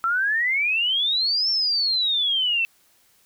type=exponential two-way sweep; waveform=sine; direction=up then down; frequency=1318.5 to 5450 to 2640 Hz; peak=-19 dBFS; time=0.04-2.65 s; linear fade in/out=0 ms; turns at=1.5 s; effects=white hiss -60 dBFS RMS until 3.25 s